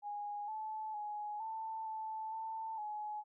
sine tone with pitch steps, 825 / 868 / 837 / 887 / 877 / 889 / 844 Hz, G#5 / A5 / G#5 / A5 / A5 / A5 / G#5, -12 / -24 / +13 / +14 / -6 / +18 / +28 cents, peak -39 dBFS, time 0.02-3.24 s, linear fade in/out 50 ms, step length 460 ms, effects none

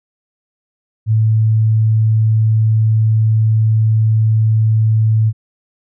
sine tone, 110 Hz, A2, in tune, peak -9 dBFS, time 1.06-5.33 s, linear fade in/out 50 ms, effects none

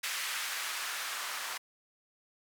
blue noise with band-pass filter sweep, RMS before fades -37 dBFS, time 0.03-1.58 s, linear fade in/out 10 ms, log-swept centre 1800 to 1100 Hz, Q 1.2, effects none

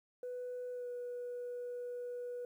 sine tone with pitch glide, 495.7 to 488.6 Hz, B4 to B4, +6 to -19 cents, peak -38 dBFS, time 0.23-2.45 s, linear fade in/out 2 ms, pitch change -25 cents, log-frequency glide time 0.72-0.88 s, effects tanh soft clip ceiling -37 dBFS + 12-bit

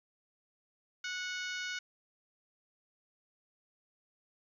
harmonic tone, 735 Hz, F#5, 12 cents flat, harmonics 2 / 3 / 4 / 5 / 6 / 7 / 8 / 9, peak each -39 / -43 / -45 / -47 / -49 / -50 / -51 / -52 dBFS, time 1.04-1.79 s, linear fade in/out 5 ms, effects 12-bit

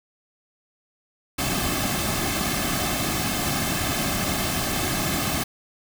pink noise with comb filter, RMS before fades -25 dBFS, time 1.38-5.44 s, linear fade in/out 10 ms, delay 2.1 ms, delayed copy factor -0.65, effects none

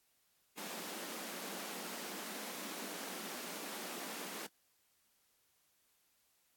pink high-pass noise, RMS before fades -45 dBFS, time 0.57-4.47 s, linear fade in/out 10 ms, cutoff 180 Hz, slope 96 dB/octave, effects white hiss -75 dBFS RMS until 6.56 s + AAC 64 kbps

